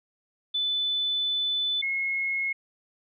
sine tone pair in turn, 3500 / 2168 Hz, A7 / C#7, -10 / -39 cents, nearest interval minor sixth, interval 829 cents, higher first, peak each -24 / -25 dBFS, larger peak first, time 0.54-1.82 / 1.82-2.53 s, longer first, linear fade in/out 10 ms, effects none

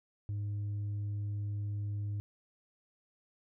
triangle tone with tanh clipping, 102.8 Hz, G#2, 17 cents flat, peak -34 dBFS, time 0.29-2.2 s, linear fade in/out 0 ms, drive 7 dB, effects none

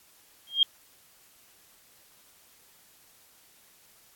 sine tone with exponential growth, 3222 Hz, G7, 47 cents sharp, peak -14 dBFS, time 0.47-0.63 s, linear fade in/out 2 ms, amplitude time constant 34 ms, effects white hiss -59 dBFS RMS until 4.15 s + AAC 64 kbps

